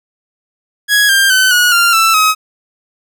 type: tone with pitch steps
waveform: sawtooth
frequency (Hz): 1665 / 1591.6 / 1521.5 / 1454.5 / 1390.4 / 1329.2 / 1270.6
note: G#6 / G6 / F#6 / F#6 / F6 / E6 / D#6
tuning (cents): +4 / +26 / +48 / -30 / -8 / +14 / +36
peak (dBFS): -4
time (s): 0.88-2.35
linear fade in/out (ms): 50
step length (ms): 210
effects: none